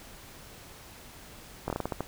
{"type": "slowing click train", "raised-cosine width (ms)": 1, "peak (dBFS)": -16, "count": 8, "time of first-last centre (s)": [1.68, 2.006], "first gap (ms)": 21, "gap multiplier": 1.26, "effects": ["pink hiss -49 dBFS RMS until 2.07 s"]}